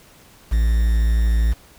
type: tone with quantisation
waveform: triangle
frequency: 56.4 Hz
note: A1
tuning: 44 cents sharp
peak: -12 dBFS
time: 0.51-1.54 s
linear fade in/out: 20 ms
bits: 6
effects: pink hiss -49 dBFS RMS until 1.78 s